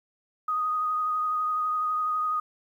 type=tone with vibrato; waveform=sine; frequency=1244.5 Hz; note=D#6; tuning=in tune; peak=-24 dBFS; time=0.48-2.4 s; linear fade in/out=5 ms; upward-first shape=sine; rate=12 Hz; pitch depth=17 cents each way; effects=10-bit